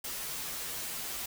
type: noise with comb filter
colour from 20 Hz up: white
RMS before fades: -38 dBFS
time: 0.04-1.26 s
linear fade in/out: 5 ms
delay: 9.8 ms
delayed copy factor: -0.95
effects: none